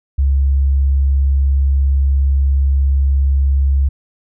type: tone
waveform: sine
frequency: 68.5 Hz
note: C#2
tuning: 20 cents flat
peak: -10 dBFS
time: 0.18-3.89 s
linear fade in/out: 10 ms
effects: none